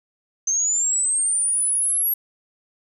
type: linear sweep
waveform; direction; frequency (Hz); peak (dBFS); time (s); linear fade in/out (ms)
sine; up; 6230 to 11570; -18; 0.47-2.14; 5
effects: none